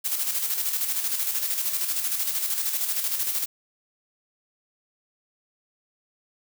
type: noise with tremolo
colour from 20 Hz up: blue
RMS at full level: -25 dBFS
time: 0.04-3.46 s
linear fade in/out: 20 ms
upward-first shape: square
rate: 13 Hz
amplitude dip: 45%
effects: none